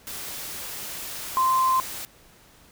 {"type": "tone in noise", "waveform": "sine", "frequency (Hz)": 1042, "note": "C6", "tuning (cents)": -7, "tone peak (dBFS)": -18, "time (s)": [1.37, 1.8], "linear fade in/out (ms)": 0, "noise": "white", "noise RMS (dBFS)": -35, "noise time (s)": [0.07, 2.05], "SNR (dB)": 14, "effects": ["pink hiss -54 dBFS RMS until 2.71 s"]}